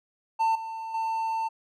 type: tone with level steps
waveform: triangle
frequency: 896 Hz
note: A5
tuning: 31 cents sharp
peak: -19 / -31 / -24 dBFS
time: 0.39-1.49 s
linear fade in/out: 20 ms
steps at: 0.55 / 0.94 s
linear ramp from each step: 5 ms
effects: none